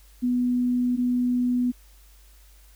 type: tone pair in turn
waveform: sine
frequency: 246.9 / 246.9 Hz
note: B3 / B3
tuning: 0 / 0 cents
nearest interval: unison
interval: 0 cents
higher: neither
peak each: -20 dBFS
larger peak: neither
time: 0.22-0.97 / 0.97-1.72 s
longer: neither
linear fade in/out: 20 ms
effects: added 50 Hz sine -50 dBFS peak until 2.75 s + white hiss -58 dBFS RMS until 2.75 s